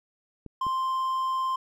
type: clicks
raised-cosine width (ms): 3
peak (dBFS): -27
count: 2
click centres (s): 0.463 / 0.667
type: tone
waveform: triangle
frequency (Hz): 1047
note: C6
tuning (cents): +1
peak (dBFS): -23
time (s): 0.61-1.56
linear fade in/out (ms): 5
effects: none